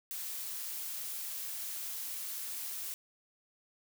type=noise; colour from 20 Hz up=blue; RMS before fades=-40 dBFS; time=0.11-2.94 s; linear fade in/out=0 ms; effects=none